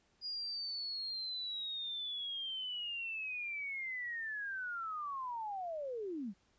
sine linear sweep, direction down, 4900 to 177.7 Hz, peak -38 dBFS, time 0.21-6.34 s, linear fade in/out 50 ms, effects pink hiss -73 dBFS RMS until 6.58 s + resampled to 16000 Hz

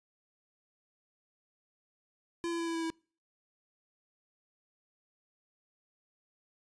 square tone with pitch steps, 340 / 337.3 / 334.5 / 331.9 / 329.2 / 326.5 Hz, F4 / E4 / E4 / E4 / E4 / E4, -46 / +40 / +25 / +12 / -2 / -17 cents, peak -33 dBFS, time 2.44-2.902 s, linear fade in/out 0 ms, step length 77 ms, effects noise-tail reverb RT60 0.4 s tail -26 dB re dry + resampled to 22050 Hz

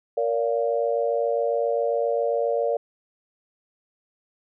sine chord, Bb major, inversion none, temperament equal with one note detuned, 466.2 / 573.6 / 698.5 Hz, Bb4 / D5 / F5, 0 / -41 / 0 cents, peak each -24 / -24 / -29 dBFS, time 0.17-2.77 s, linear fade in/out 5 ms, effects none

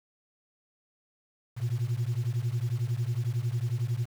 sine beating tone pair, 113.9 / 124.9 Hz, A#2 / B2, -40 / +20 cents, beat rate 11 Hz, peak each -28 dBFS, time 1.56-4.07 s, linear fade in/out 50 ms, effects tanh soft clip ceiling -23 dBFS + 8-bit

